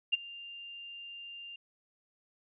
sine tone with ADSR envelope, 2794 Hz, F7, in tune, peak -22 dBFS, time 0.12-1.56 s, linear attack 17 ms, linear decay 20 ms, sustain -21 dB, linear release 4 ms, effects none

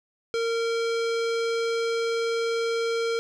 square tone with low-pass filter, 460.2 Hz, A#4, 22 cents flat, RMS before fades -26 dBFS, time 0.34-3.19 s, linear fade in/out 0 ms, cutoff 5200 Hz, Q 1.2, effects 10-bit

